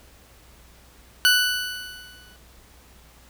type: tone with exponential decay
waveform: 20% pulse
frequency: 1486 Hz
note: F#6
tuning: 7 cents sharp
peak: -8 dBFS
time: 1.25-2.36 s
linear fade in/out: 0 ms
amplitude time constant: 240 ms
effects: added 60 Hz sine -53 dBFS peak until 3.29 s + pink hiss -53 dBFS RMS until 3.29 s